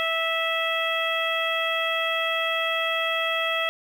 harmonic tone, 655 Hz, E5, 11 cents flat, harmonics 1 / 2 / 3 / 4 / 5, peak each -29 / -29 / -29 / -29 / -29 dBFS, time 0-3.69 s, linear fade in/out 0 ms, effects 8-bit

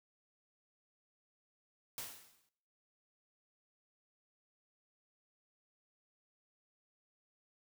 white noise with exponential decay, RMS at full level -41 dBFS, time 1.98-2.49 s, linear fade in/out 1 ms, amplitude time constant 110 ms, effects noise-tail reverb RT60 0.8 s tail -22 dB re dry

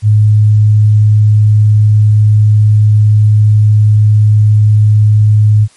sine tone, 106.1 Hz, G#2, 38 cents sharp, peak -3 dBFS, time 0.02-5.68 s, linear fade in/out 50 ms, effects white hiss -45 dBFS RMS until 5.76 s + MP3 48 kbps

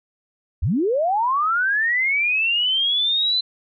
sine linear sweep, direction up, 55 to 4063 Hz, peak -17 dBFS, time 0.62-3.41 s, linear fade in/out 10 ms, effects none

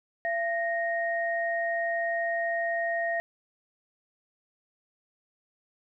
sine tone pair together, 677 / 1861.4 Hz, E5 / A#6, +46 / -3 cents, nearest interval octave + tritone, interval 1751 cents, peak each -28 / -30 dBFS, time 0.25-3.2 s, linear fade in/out 0 ms, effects none

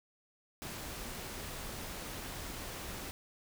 pink noise, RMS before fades -43 dBFS, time 0.62-3.11 s, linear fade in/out 0 ms, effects none

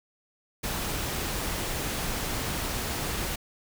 pink noise, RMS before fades -31 dBFS, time 0.63-3.36 s, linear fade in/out 10 ms, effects none

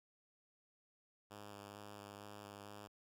5% pulse tone with vibrato, 102.4 Hz, G#2, 24 cents flat, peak -40 dBFS, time 1.3-2.88 s, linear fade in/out 20 ms, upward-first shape square, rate 2.2 Hz, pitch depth 15 cents each way, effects none

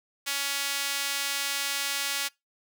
sawtooth tone with high-pass filter, 280 Hz, C#4, 18 cents sharp, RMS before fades -30 dBFS, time 0.26-2.29 s, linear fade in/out 20 ms, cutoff 2300 Hz, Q 0.71, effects noise-tail reverb RT60 0.2 s tail -24 dB re dry

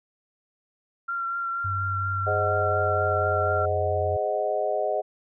sine tone with vibrato, 1373 Hz, F6, 30 cents flat, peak -26 dBFS, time 1.08-3.66 s, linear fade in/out 10 ms, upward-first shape triangle, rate 4.2 Hz, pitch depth 20 cents each way
sine tone with pitch glide, 96.2 to 90.96 Hz, G2 to F#2, -32 to -29 cents, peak -28 dBFS, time 1.64-4.17 s, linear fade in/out 10 ms, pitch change -97 cents, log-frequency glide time 2.4-3.62 s
sine chord, Ab dominant seventh, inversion none, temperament equal, 415.3 / 523.3 / 622.3 / 740 Hz, Ab4 / C5 / Eb5 / Gb5, 0 / 0 / 0 / 0 cents, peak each -30 / -31 / -26 / -29 dBFS, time 2.26-5.02 s, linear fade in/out 20 ms
effects none

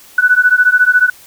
sine beating tone pair, 1480 / 1494 Hz, F#6 / F#6, 0 / +16 cents, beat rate 14 Hz, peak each -10 dBFS, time 0.18-1.1 s, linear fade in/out 5 ms, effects white hiss -41 dBFS RMS until 1.26 s

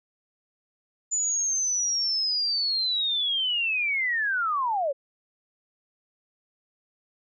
sine linear sweep, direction down, 7040 to 523.3 Hz, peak -23 dBFS, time 1.11-4.93 s, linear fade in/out 20 ms, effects none

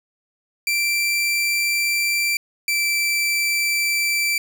sawtooth tone pair in turn, 2349 / 2334 Hz, D7 / D7, 0 / -11 cents, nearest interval unison, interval 11 cents, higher first, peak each -15 dBFS, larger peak neither, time 0.67-2.37 / 2.68-4.38 s, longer neither, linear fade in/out 2 ms, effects none

